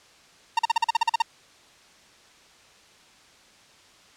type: tone bursts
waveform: 45% pulse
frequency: 920 Hz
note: A#5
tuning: 23 cents flat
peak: -17 dBFS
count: 11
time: 0.57-1.221 s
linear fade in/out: 5 ms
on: 21 ms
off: 42 ms
effects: white hiss -54 dBFS RMS until 4.16 s + low-pass 6000 Hz 12 dB/octave